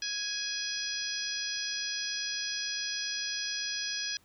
harmonic tone with a mistuned harmonic, 830.6 Hz, G#5, in tune, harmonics 2 / 3 / 4 / 5 / 6 / 7, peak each -40 / -42 / -40 / -42 / -36 / -39 dBFS, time 0.02-4.17 s, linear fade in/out 2 ms, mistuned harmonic 3, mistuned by +17 cents, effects pink hiss -65 dBFS RMS until 4.24 s

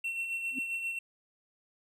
triangle tone with tremolo, 2712 Hz, E7, 49 cents sharp, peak -29 dBFS, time 0.04-0.99 s, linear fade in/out 5 ms, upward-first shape sine, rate 7.5 Hz, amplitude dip 45%
sine tone with exponential growth, 261.6 Hz, C4, in tune, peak -32 dBFS, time 0.5-0.59 s, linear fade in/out 5 ms, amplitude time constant 18 ms
effects none

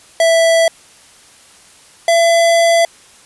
square tone pair in turn, 660 / 672.7 Hz, E5 / E5, +2 / +35 cents, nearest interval unison, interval 33 cents, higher second, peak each -9 dBFS, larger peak neither, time 0.2-0.68 / 2.08-2.85 s, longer second, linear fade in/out 2 ms, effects white hiss -44 dBFS RMS until 3.25 s + resampled to 24000 Hz

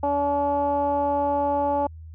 15% pulse tone with low-pass filter, 285.7 Hz, D4, 48 cents flat, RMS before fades -23 dBFS, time 0.03-1.87 s, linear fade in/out 5 ms, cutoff 760 Hz, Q 8.6, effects added 80 Hz sine -38 dBFS peak until 2.14 s

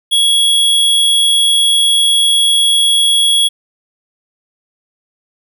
square tone, 3336 Hz, G#7, 7 cents sharp, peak -9 dBFS, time 0.11-3.49 s, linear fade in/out 20 ms, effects none

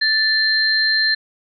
sine tone pair together, 1760 / 4152 Hz, A6 / C8, 0 / -14 cents, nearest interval octave + minor third, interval 1486 cents, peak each -17 dBFS, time 0.01-1.15 s, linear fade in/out 10 ms, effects none

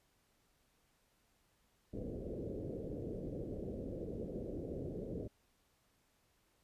white low-pass noise, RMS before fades -43 dBFS, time 1.93-5.28 s, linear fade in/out 10 ms, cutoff 530 Hz, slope 48 dB/octave, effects pink hiss -75 dBFS RMS until 6.63 s + resampled to 32000 Hz

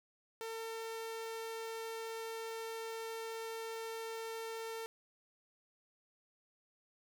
sawtooth tone, 451.2 Hz, A4, 44 cents sharp, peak -37 dBFS, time 0.41-4.86 s, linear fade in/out 0 ms, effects none

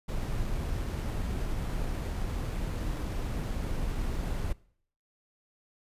brown noise with sample-and-hold, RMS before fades -32 dBFS, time 0.08-4.53 s, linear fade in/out 10 ms, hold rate 11025 Hz, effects noise-tail reverb RT60 0.6 s tail -22 dB re dry + resampled to 32000 Hz

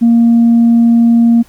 sine tone, 233.1 Hz, A#3, in tune, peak -3 dBFS, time 0.01-1.43 s, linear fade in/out 20 ms, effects tanh soft clip ceiling -2 dBFS + pink hiss -46 dBFS RMS until 1.48 s

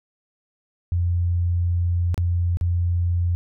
sine tone with dropouts, 87.2 Hz, F2, 2 cents flat, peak -18 dBFS, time 0.92-3.35 s, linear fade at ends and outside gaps 0 ms, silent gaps 2.144-2.178 / 2.571-2.611 s, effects none

